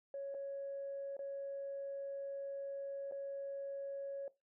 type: tone with dropouts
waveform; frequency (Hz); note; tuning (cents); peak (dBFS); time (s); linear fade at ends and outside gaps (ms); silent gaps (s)
sine; 554.4; C#5; 0; -39; 0.14-4.28; 2; 0.343-0.347 / 1.168-1.191 / 3.113-3.121
effects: noise-tail reverb RT60 0.2 s tail -17 dB re dry + tanh soft clip ceiling -36 dBFS